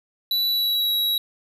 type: tone with pitch glide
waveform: square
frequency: 3951 to 3874 Hz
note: B7 to B7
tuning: 0 to -34 cents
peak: -20 dBFS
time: 0.31-1.18 s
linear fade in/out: 2 ms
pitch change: -34 cents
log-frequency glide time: 0.48-0.93 s
effects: none